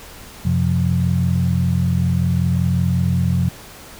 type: tone cluster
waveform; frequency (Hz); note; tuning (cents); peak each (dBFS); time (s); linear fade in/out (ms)
sine; 90.3 / 130.9 / 176.1; F#2 / C3 / F3; -42 / +1 / +15; -19; 0.45-3.49; 5
effects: pink hiss -39 dBFS RMS until 3.99 s